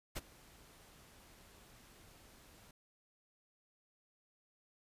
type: noise with ADSR envelope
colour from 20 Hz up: pink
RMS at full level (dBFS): -39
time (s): 0.15-2.71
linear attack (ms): 22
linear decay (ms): 26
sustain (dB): -22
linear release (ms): 3
effects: resampled to 32000 Hz